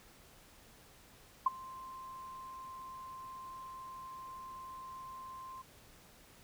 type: tone with ADSR envelope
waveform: sine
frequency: 1046.5 Hz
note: C6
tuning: in tune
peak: -22 dBFS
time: 1.46-5.62 s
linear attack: 6 ms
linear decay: 20 ms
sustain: -23 dB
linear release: 8 ms
effects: pink hiss -60 dBFS RMS until 6.43 s